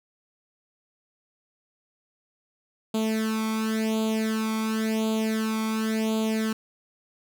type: tone with flanger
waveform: sawtooth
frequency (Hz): 220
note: A3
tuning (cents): 0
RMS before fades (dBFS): -26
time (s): 2.94-6.53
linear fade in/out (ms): 5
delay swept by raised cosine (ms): 0.27 to 0.88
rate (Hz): 0.93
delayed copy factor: +0.85
effects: none